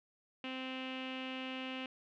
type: tone with low-pass filter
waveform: sawtooth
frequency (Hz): 260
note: C4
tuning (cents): -11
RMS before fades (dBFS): -42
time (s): 0.44-1.86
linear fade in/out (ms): 2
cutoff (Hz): 2800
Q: 6
effects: none